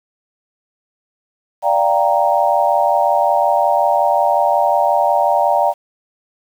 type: chord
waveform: sine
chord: G minor seventh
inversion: second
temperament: equal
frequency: 587.3 / 698.5 / 784 / 932.3 Hz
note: D5 / F5 / G5 / Bb5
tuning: 0 / 0 / 0 / 0 cents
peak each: -17 dBFS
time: 1.62-5.74 s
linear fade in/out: 50 ms
effects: 7-bit